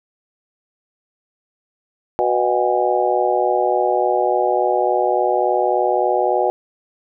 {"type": "harmonic tone with a mistuned harmonic", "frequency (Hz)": 123.47, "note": "B2", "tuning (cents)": 0, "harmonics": [3, 4, 5, 6, 7], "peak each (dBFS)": [-21, -21, -21, -21, -21], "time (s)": [2.19, 6.5], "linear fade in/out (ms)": 0, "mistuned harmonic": 7, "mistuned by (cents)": -89, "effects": []}